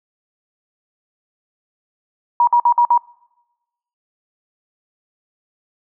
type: tone bursts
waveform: sine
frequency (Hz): 957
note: A#5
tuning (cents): +45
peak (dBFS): -9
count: 5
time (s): 2.4-2.977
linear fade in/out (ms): 2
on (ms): 73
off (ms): 53
effects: noise-tail reverb RT60 1.0 s tail -25 dB re dry